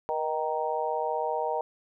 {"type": "harmonic tone with a mistuned harmonic", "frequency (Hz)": 155.56, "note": "D#3", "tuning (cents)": 0, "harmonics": [3, 4, 5, 6], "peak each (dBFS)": [-32, -32, -32, -32], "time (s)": [0.09, 1.61], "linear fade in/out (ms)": 0, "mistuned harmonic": 3, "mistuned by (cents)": 36, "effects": []}